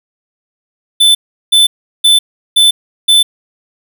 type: tone bursts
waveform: square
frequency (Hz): 3519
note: A7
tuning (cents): 0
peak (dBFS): -5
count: 5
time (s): 1-3.23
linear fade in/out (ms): 10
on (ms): 150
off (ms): 370
effects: none